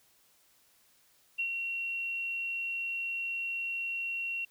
sine tone with ADSR envelope, 2736 Hz, F7, 36 cents flat, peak -28 dBFS, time 1.38-4.45 s, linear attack 17 ms, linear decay 83 ms, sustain -4 dB, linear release 5 ms, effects white hiss -66 dBFS RMS until 4.5 s

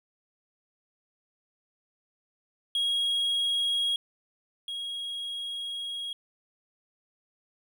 triangle tone pair in turn, 3293 / 3293 Hz, G#7 / G#7, -15 / -15 cents, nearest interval unison, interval 0 cents, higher neither, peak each -23 / -31 dBFS, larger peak first, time 2.75-3.96 / 4.68-6.13 s, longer second, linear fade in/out 2 ms, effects none

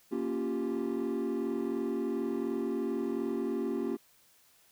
triangle chord, G half-diminished seventh, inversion first, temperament equal, 233.1 / 277.2 / 349.2 / 392 Hz, Bb3 / Db4 / F4 / G4, 0 / 0 / 0 / 0 cents, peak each -33 dBFS, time 0.11-3.97 s, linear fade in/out 20 ms, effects tanh soft clip ceiling -23 dBFS + white hiss -64 dBFS RMS until 4.71 s

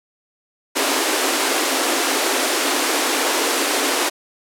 pink high-pass noise, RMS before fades -19 dBFS, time 0.75-4.1 s, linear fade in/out 20 ms, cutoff 260 Hz, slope 96 dB/octave, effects low-pass 12000 Hz 12 dB/octave

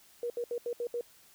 sine tone bursts at uneven times, 477.9 Hz, A#4, 43 cents sharp, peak -31 dBFS, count 6, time 0.23-0.3 / 0.37-0.44 / 0.51-0.58 / 0.66-0.73 / 0.8-0.87 / 0.94-1.01 s, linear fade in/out 2 ms, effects white hiss -60 dBFS RMS until 1.34 s

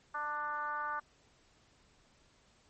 sine tone with frequency modulation, 1184 Hz, D6, 14 cents sharp, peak -34 dBFS, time 0.14-1 s, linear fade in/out 10 ms, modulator 294 Hz, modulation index 1.2, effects pink hiss -67 dBFS RMS until 2.69 s + MP3 32 kbps

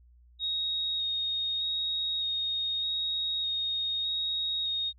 sine tone with vibrato, 3743 Hz, A#7, 6 cents sharp, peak -28 dBFS, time 0.39-4.93 s, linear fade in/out 50 ms, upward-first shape square, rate 0.82 Hz, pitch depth 10 cents each way, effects added 60 Hz sine -55 dBFS peak until 4.98 s

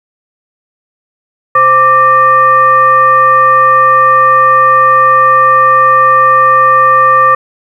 sine tone with frequency modulation, 1174.7 Hz, D6, in tune, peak -3 dBFS, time 1.55-7.35 s, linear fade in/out 5 ms, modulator 652 Hz, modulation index 0.62, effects 7-bit

